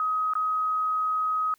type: tone with dropouts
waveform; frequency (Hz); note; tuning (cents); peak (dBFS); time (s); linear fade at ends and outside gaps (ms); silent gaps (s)
sine; 1263; D#6; +26; -23; 0-1.54; 1; 0.336-0.353
effects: white hiss -66 dBFS RMS until 1.58 s